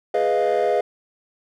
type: chord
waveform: triangle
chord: F half-diminished seventh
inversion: first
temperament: equal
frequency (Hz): 415.3 / 493.9 / 622.3 / 698.5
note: Ab4 / Cb5 / Eb5 / F5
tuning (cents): 0 / 0 / 0 / 0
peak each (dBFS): -20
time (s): 0.14-0.81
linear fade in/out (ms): 5
effects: tanh soft clip ceiling -10 dBFS